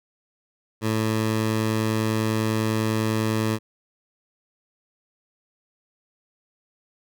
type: tone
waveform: 15% pulse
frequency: 110 Hz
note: A2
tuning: in tune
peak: -15 dBFS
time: 0.81-3.59 s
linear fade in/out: 50 ms
effects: none